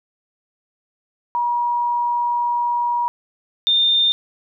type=tone pair in turn; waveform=sine; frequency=958 / 3617 Hz; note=A#5 / A7; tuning=+47 / +47 cents; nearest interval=octave + major seventh; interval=2300 cents; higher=second; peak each=-17 / -13 dBFS; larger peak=second; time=1.35-3.08 / 3.67-4.12 s; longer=first; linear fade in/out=0 ms; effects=none